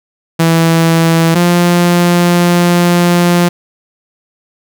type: tone pair in turn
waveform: sawtooth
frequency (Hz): 164.81 / 174.61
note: E3 / F3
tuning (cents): 0 / 0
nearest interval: minor second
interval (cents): 100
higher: second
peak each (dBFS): -3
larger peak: neither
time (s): 0.39-1.35 / 1.35-3.49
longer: second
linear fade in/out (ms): 10
effects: none